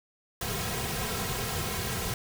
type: noise with comb filter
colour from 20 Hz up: pink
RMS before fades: -32 dBFS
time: 0.41-2.14 s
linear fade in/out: 2 ms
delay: 3.4 ms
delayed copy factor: -0.85
effects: none